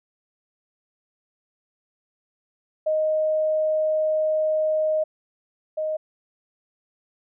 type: tone pair in turn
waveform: sine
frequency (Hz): 622.3 / 622.3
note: D#5 / D#5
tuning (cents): 0 / 0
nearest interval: unison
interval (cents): 0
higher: neither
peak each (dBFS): -19 / -23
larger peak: first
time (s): 2.86-5.04 / 5.77-5.97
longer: first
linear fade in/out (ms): 10
effects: none